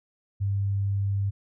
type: tone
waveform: sine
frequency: 99.3 Hz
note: G2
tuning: 23 cents sharp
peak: -23 dBFS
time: 0.4-1.31 s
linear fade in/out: 20 ms
effects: none